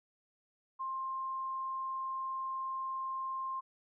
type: tone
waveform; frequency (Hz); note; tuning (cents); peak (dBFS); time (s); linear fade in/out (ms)
sine; 1057; C6; +17; -35; 0.79-3.61; 20
effects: none